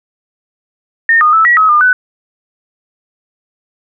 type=tone with pitch steps; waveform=sine; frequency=1828 / 1228 / 1312 / 1922 / 1278 / 1207 / 1499 Hz; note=A#6 / D#6 / E6 / B6 / D#6 / D6 / F#6; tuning=-34 / -23 / -9 / -48 / +46 / +47 / +22 cents; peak=-5 dBFS; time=1.09-1.93 s; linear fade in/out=2 ms; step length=120 ms; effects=none